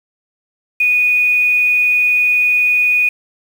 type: tone with quantisation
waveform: sine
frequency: 2472 Hz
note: D#7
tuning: 12 cents flat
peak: -10 dBFS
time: 0.8-3.09 s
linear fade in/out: 5 ms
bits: 6
effects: none